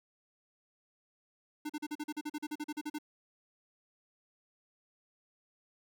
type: tone bursts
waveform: square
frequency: 300.3 Hz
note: D4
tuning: 39 cents sharp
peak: -36 dBFS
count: 16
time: 1.65-2.986 s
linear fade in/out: 10 ms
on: 46 ms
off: 40 ms
effects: none